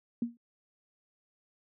sine tone with exponential decay, 235.8 Hz, A#3, 20 cents sharp, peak -24 dBFS, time 0.22-0.37 s, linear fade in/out 2 ms, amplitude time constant 32 ms, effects high-pass 150 Hz 12 dB/octave

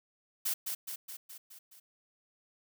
blue noise with echo, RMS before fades -32 dBFS, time 0.45-0.54 s, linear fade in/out 10 ms, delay 210 ms, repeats 6, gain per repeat -4 dB, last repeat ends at 1.8 s, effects none

